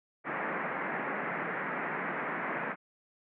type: band-pass noise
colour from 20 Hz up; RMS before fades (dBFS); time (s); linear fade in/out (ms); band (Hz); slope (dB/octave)
white; -35; 0.24-2.76; 50; 150 to 2100; 48
effects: none